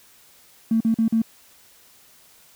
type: tone bursts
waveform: triangle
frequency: 224.9 Hz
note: A3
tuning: 38 cents sharp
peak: -12 dBFS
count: 4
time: 0.71-1.219 s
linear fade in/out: 5 ms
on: 95 ms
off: 43 ms
effects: tanh soft clip ceiling -14 dBFS + white hiss -53 dBFS RMS until 2.55 s